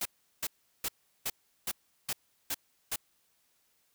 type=noise bursts; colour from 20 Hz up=white; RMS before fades=-33 dBFS; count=8; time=0.01-2.96 s; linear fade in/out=5 ms; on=45 ms; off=370 ms; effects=white hiss -72 dBFS RMS until 3.94 s